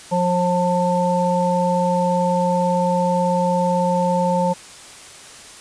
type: harmonic tone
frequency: 178.2 Hz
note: F3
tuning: 35 cents sharp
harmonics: 1 / 3 / 5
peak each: -20 / -20 / -20 dBFS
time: 0.11-4.54 s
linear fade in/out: 20 ms
effects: white hiss -40 dBFS RMS until 5.6 s + resampled to 22050 Hz